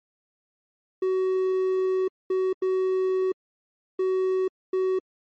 triangle tone bursts at uneven times, 375.1 Hz, F#4, 24 cents sharp, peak -19 dBFS, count 5, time 1.02-2.08 / 2.3-2.53 / 2.62-3.32 / 3.99-4.48 / 4.73-4.99 s, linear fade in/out 5 ms, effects MP3 32 kbps

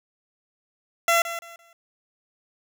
15% pulse tone with echo, 677 Hz, E5, 46 cents sharp, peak -11 dBFS, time 1.08-1.22 s, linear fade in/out 2 ms, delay 170 ms, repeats 3, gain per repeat -12 dB, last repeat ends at 1.73 s, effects none

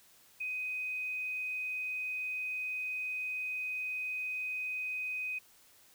sine tone, 2507 Hz, D#7, 12 cents sharp, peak -34 dBFS, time 0.4-5.39 s, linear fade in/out 10 ms, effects white hiss -62 dBFS RMS until 5.94 s

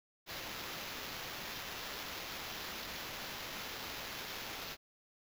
violet noise with sample-and-hold, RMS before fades -44 dBFS, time 0.26-4.77 s, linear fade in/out 50 ms, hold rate 8820 Hz, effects none

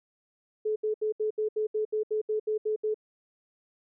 sine tone bursts, 430 Hz, A4, 40 cents flat, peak -25 dBFS, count 13, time 0.65-2.944 s, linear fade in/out 10 ms, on 110 ms, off 72 ms, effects none

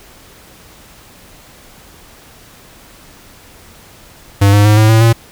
square tone with pitch steps, 100 / 102.81 / 105.7 / 108.67 / 111.73 / 114.87 Hz, G2 / G#2 / G#2 / A2 / A2 / A#2, +35 / -17 / +31 / -21 / +27 / -25 cents, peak -6 dBFS, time 4.41-5.13 s, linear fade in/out 10 ms, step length 120 ms, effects pink hiss -41 dBFS RMS until 5.31 s

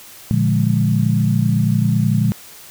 sine chord, Bb dominant seventh, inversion none, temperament equal, 116.54 / 146.83 / 174.61 / 207.7 Hz, Bb2 / D3 / F3 / Ab3, 0 / 0 / 0 / 0 cents, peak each -17 / -19 / -20 / -19 dBFS, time 0.31-2.32 s, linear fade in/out 0 ms, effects white hiss -40 dBFS RMS until 2.7 s

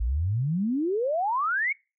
sine exponential sweep, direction up, 51.91 to 2278 Hz, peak -23 dBFS, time 0-1.73 s, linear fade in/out 10 ms, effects noise-tail reverb RT60 0.3 s tail -26 dB re dry

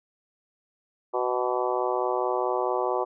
harmonic tone with a mistuned harmonic, 124.6 Hz, B2, 16 cents sharp, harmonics 3 / 4 / 5 / 6 / 7 / 8 / 9, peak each -29 / -30 / -31 / -32 / -32 / -33 / -34 dBFS, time 1.13-3.05 s, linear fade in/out 20 ms, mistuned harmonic 9, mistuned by +37 cents, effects none

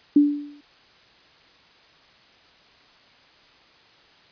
sine tone with exponential decay, 290.9 Hz, D4, 16 cents flat, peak -9 dBFS, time 0.16-0.61 s, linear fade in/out 5 ms, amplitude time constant 97 ms, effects white hiss -54 dBFS RMS until 4.31 s + resampled to 11025 Hz

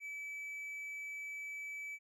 triangle tone, 2300 Hz, D7, 37 cents flat, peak -40 dBFS, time 0-1.99 s, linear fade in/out 50 ms, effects none

